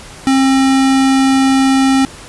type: tone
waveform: square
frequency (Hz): 267.4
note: C4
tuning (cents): +38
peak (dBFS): -9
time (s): 0.27-2.05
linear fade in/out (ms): 0
effects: pink hiss -34 dBFS RMS until 2.28 s + resampled to 24000 Hz